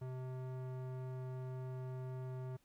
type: tone with low-pass filter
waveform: square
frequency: 128.7 Hz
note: C3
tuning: 28 cents flat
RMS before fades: -44 dBFS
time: 0.01-2.57 s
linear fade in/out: 10 ms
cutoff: 1000 Hz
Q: 0.72
effects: pink hiss -75 dBFS RMS until 2.64 s